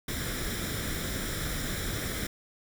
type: noise with comb filter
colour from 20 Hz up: pink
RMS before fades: -33 dBFS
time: 0.08-2.27 s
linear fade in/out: 5 ms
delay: 0.55 ms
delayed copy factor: +0.65
effects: none